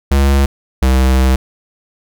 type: tone pair in turn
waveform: square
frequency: 69 / 65.13 Hz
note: C#2 / C2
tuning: -7 / -7 cents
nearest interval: minor second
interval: 100 cents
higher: first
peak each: -9 dBFS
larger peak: neither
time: 0.11-0.46 / 0.82-1.36 s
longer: second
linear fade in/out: 5 ms
effects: none

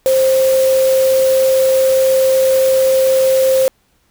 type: tone in noise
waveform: sine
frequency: 527 Hz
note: C5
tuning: 12 cents sharp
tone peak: -9 dBFS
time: 0.06-3.68 s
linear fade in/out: 0 ms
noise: white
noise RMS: -25 dBFS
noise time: 0.06-3.68 s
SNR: +13 dB
effects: pink hiss -59 dBFS RMS until 4.1 s

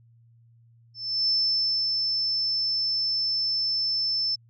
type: tone with ADSR envelope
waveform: sine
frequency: 5290 Hz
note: E8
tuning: 5 cents sharp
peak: -20 dBFS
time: 0.94-4.36 s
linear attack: 340 ms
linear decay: 590 ms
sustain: -3 dB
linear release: 15 ms
effects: added 116 Hz sine -54 dBFS peak until 4.49 s

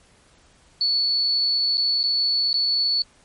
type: tone with dropouts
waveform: sine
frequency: 4435 Hz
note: C#8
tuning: in tune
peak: -18 dBFS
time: 0.81-3.02 s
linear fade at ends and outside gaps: 1 ms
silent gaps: 1.772-1.779 / 2.031-2.038 / 2.53-2.541 s
effects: pink hiss -56 dBFS RMS until 3.24 s + MP3 48 kbps

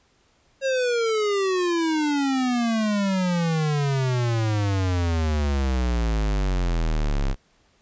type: exponential sweep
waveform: square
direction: down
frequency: 546 to 32.73 Hz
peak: -21 dBFS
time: 0.61-7.36 s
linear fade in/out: 50 ms
effects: pink hiss -62 dBFS RMS until 7.81 s + resampled to 16000 Hz

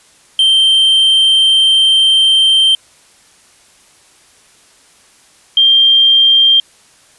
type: tone pair in turn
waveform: triangle / sine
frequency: 3136 / 3180 Hz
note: G7 / G7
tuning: 0 / +24 cents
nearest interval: unison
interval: 24 cents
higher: second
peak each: -5 dBFS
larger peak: neither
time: 0.39-2.75 / 5.57-6.6 s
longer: first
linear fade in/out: 2 ms
effects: white hiss -47 dBFS RMS until 7.18 s + resampled to 24000 Hz

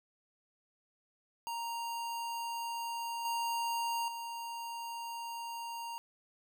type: tone with level steps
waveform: square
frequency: 932.3 Hz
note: A#5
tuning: in tune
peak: -37 / -33 / -40 dBFS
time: 1.47-5.98 s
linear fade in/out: 0 ms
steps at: 3.25 / 4.08 s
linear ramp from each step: 2 ms
effects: none

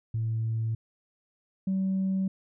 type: tone pair in turn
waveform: sine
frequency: 112.3 / 190.89 Hz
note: A2 / G3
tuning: +36 / -46 cents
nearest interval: major sixth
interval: 918 cents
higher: second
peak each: -25 / -23 dBFS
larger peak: second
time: 0.14-0.75 / 1.67-2.28 s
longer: neither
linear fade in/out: 5 ms
effects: tanh soft clip ceiling -22 dBFS

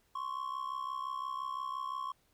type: ring-modulated tone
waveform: triangle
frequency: 1080 Hz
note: C#6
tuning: 45 cents flat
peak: -31 dBFS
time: 0.15-2.12 s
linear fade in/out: 5 ms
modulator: 32.9 Hz
effects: pink hiss -72 dBFS RMS until 2.33 s

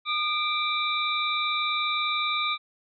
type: tone cluster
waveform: sine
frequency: 1217 / 2343 / 3620 / 3889 Hz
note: D#6 / D7 / A7 / B7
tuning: -39 / -5 / +48 / -27 cents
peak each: -28 / -29 / -31 / -32 dBFS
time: 0.05-2.58 s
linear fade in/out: 50 ms
effects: none

